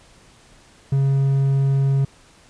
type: tone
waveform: triangle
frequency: 136.9 Hz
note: C#3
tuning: 21 cents flat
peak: -13 dBFS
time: 0.92-2.05 s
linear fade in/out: 5 ms
effects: pink hiss -51 dBFS RMS until 2.49 s + resampled to 22050 Hz